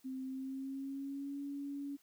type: tone with pitch glide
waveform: sine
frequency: 261.6 to 282 Hz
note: C4 to C#4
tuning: 0 to +30 cents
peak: -39 dBFS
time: 0.04-1.97 s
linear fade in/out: 20 ms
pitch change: +130 cents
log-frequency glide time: 0.23-1.4 s
effects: white hiss -70 dBFS RMS until 2.02 s